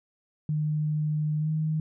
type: tone with pitch glide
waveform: sine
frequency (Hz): 152.2 to 156.12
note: D#3 to D#3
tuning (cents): -38 to +6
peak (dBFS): -24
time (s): 0.49-1.8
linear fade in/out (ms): 2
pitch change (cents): +44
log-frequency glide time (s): 1.39-1.49
effects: none